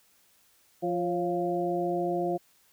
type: harmonic tone with a mistuned harmonic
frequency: 174.61 Hz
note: F3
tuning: in tune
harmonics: 1 / 2 / 3 / 4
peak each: -35 / -29 / -34 / -31 dBFS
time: 0.82-2.38 s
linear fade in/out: 20 ms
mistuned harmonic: 3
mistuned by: +66 cents
effects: white hiss -64 dBFS RMS until 2.72 s